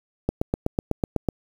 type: click train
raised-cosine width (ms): 2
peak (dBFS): -8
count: 9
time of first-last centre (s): 0.29-1.288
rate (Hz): 8.02
effects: 7-bit